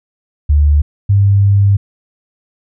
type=tone pair in turn; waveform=sine; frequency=73.42 / 99.88 Hz; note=D2 / G2; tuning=0 / +33 cents; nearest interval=perfect fourth; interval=533 cents; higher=second; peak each=-6 dBFS; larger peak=neither; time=0.49-0.82 / 1.09-1.77 s; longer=second; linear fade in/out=10 ms; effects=none